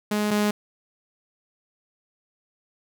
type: tone pair in turn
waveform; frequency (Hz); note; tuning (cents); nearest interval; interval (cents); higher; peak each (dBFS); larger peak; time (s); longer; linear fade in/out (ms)
sawtooth; 209.5 / 208.5; G#3 / G#3; +15 / +7; unison; 8; first; -18 / -16; second; 0.11-0.31 / 0.31-0.51; neither; 5
effects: none